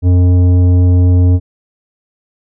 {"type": "tone with tanh clipping", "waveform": "sine", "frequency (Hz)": 89.6, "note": "F2", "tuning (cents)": 45, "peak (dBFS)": -7, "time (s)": [0.02, 1.4], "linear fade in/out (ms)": 50, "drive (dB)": 11, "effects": []}